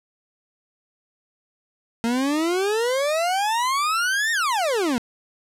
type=exponential two-way sweep; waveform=40% pulse; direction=up then down; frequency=226.6 to 1864 to 226.6 Hz; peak=-19 dBFS; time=2.04-4.98 s; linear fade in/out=0 ms; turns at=4.32 s; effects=low-pass 11000 Hz 12 dB/octave